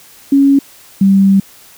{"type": "tone pair in turn", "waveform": "sine", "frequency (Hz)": [277.2, 195.08], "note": ["C#4", "G3"], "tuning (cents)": [0, -8], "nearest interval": "tritone", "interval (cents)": 608, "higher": "first", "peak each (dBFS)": -5, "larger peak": "neither", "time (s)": [[0.32, 0.59], [1.01, 1.4]], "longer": "second", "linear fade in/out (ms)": 5, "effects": ["white hiss -41 dBFS RMS until 1.77 s"]}